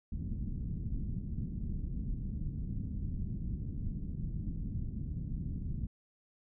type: low-pass noise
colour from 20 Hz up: pink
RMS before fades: -37 dBFS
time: 0.12-5.87 s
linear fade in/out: 5 ms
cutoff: 220 Hz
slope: 24 dB/octave
effects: none